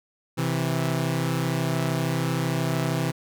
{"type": "tone pair together", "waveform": "sawtooth", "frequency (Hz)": [130.81, 163.77], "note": ["C3", "E3"], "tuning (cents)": [0, -11], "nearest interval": "major third", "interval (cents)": 389, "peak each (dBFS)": -22, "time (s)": [0.37, 3.12], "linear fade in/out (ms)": 20, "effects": []}